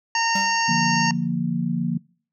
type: harmonic tone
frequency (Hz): 918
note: A#5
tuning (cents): -27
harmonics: 1 / 2 / 3 / 5 / 6 / 7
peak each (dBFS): -22 / -25 / -27 / -29 / -30 / -30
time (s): 0.15-1.11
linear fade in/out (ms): 2
type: tone with exponential decay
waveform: square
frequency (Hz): 196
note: G3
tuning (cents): 0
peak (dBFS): -25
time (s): 0.35-0.68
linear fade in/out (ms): 5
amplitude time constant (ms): 71
type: chord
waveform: sine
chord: Bb major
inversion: first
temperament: equal with one note detuned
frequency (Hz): 146.83 / 174.11 / 233.1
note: D3 / F3 / Bb3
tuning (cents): 0 / -5 / 0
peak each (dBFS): -28 / -24 / -25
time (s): 0.68-1.98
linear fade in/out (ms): 10
effects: noise-tail reverb RT60 0.5 s tail -26 dB re dry